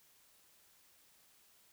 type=silence; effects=white hiss -67 dBFS RMS until 1.72 s